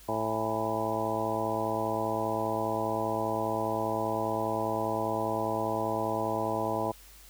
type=harmonic tone with a mistuned harmonic; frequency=110 Hz; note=A2; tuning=in tune; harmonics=1 / 2 / 3 / 4 / 5 / 6 / 7 / 8 / 9; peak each=-39 / -39 / -36 / -37 / -36 / -34 / -36 / -39 / -35 dBFS; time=0.08-6.92 s; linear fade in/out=10 ms; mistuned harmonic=7; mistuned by=+77 cents; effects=added 50 Hz sine -54 dBFS peak until 7.29 s + white hiss -54 dBFS RMS until 7.29 s